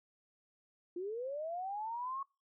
sine linear sweep, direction up, 340 to 1108.7 Hz, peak -37 dBFS, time 0.96-2.23 s, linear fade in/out 5 ms, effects noise-tail reverb RT60 0.3 s tail -25 dB re dry

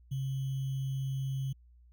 sine tone with sample-and-hold, 134.1 Hz, C3, 43 cents sharp, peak -31 dBFS, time 0.11-1.53 s, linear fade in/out 10 ms, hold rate 3150 Hz, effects added 60 Hz sine -56 dBFS peak until 1.92 s

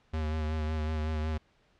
square tone with vibrato, 77.78 Hz, D#2, in tune, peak -30 dBFS, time 0.13-1.38 s, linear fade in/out 10 ms, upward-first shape sine, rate 5.4 Hz, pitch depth 30 cents each way, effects pink hiss -67 dBFS RMS until 1.79 s + low-pass 4000 Hz 12 dB/octave

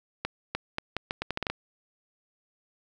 accelerating click train, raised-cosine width 0.3 ms, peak -13 dBFS, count 11, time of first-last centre 0.25-1.5 s, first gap 300 ms, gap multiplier 0.78, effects none

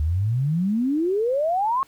sine exponential sweep, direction up, 72.1 to 1105 Hz, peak -19 dBFS, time 0-1.83 s, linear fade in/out 0 ms, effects pink hiss -56 dBFS RMS until 1.87 s

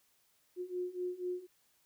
sine beating tone pair, 358.2 / 362.3 Hz, F4 / F#4, +44 / -36 cents, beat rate 4.1 Hz, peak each -40 / -38 dBFS, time 0.56-1.47 s, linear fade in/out 50 ms, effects white hiss -72 dBFS RMS until 1.85 s

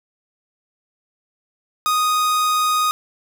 45% pulse tone, 1243 Hz, D#6, 2 cents flat, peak -16 dBFS, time 1.86-2.91 s, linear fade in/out 0 ms, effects none

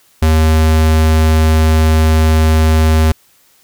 square tone, 79 Hz, D#2, 27 cents sharp, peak -8 dBFS, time 0.22-3.12 s, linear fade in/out 5 ms, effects white hiss -51 dBFS RMS until 3.63 s

